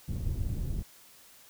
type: low-pass noise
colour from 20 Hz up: pink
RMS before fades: -32 dBFS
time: 0.08-0.83 s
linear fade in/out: 10 ms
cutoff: 150 Hz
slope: 12 dB/octave
effects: white hiss -56 dBFS RMS until 1.49 s